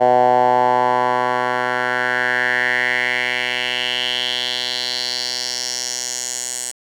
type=tone with band-pass filter sweep; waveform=10% pulse; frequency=124.4 Hz; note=B2; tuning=13 cents sharp; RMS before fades=-19 dBFS; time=0-6.72 s; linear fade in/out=20 ms; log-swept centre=700 to 7900 Hz; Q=3.8; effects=none